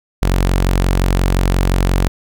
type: tone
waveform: sawtooth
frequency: 45.71 Hz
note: F#1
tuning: 20 cents flat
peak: -8 dBFS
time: 0.22-2.08 s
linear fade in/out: 0 ms
effects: none